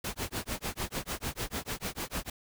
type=noise with tremolo; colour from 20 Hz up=pink; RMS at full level=-33 dBFS; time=0.04-2.3 s; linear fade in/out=5 ms; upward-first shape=sine; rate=6.7 Hz; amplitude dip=100%; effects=none